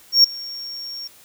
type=tone with ADSR envelope; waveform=triangle; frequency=5530 Hz; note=F8; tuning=18 cents flat; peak=-5 dBFS; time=0.12-1.08 s; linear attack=120 ms; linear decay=6 ms; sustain=-23 dB; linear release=12 ms; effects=white hiss -49 dBFS RMS until 1.24 s